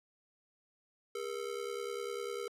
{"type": "ring-modulated tone", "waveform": "square", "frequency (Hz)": 440, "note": "A4", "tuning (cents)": 0, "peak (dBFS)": -35, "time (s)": [1.15, 2.48], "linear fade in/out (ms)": 0, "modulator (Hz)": 35, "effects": ["low-pass 12000 Hz 12 dB/octave"]}